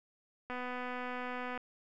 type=click train; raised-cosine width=0.5 ms; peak=-26 dBFS; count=269; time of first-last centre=0.5-1.576 s; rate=249 Hz; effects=none